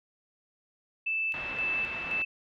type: tone with tremolo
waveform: sine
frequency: 2638 Hz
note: E7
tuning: 1 cent sharp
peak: -27 dBFS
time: 1.06-2.25 s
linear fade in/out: 10 ms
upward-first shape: square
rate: 1.9 Hz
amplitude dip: 55%
type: low-pass noise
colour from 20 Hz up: white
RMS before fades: -41 dBFS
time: 1.34-2.22 s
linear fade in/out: 0 ms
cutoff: 2600 Hz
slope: 24 dB/octave
effects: none